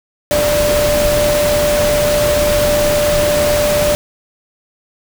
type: tone in noise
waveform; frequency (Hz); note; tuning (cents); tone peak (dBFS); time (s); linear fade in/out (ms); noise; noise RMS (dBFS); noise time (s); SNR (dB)
sine; 591; D5; +11; -12; 0.31-3.95; 0; pink; -18; 0.31-3.95; +3
effects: none